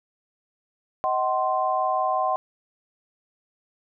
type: chord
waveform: sine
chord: C diminished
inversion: first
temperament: just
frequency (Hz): 627.9 / 753.5 / 1046.5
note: Eb5 / Gb5 / C6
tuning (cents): +16 / +31 / 0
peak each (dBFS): -27 / -24 / -25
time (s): 1.04-2.36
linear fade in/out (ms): 0
effects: none